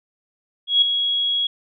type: tone with ADSR envelope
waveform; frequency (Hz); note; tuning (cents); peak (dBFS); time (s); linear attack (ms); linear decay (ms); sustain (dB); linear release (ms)
sine; 3322; G#7; 0; -10; 0.67-1.47; 150; 4; -8; 4
effects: none